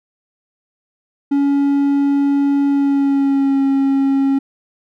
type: tone with pitch glide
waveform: triangle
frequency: 281.2 to 272.9 Hz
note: C#4 to C#4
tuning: +25 to -27 cents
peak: -10 dBFS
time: 1.31-4.39 s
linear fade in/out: 10 ms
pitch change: -52 cents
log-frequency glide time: 2.68-3.63 s
effects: none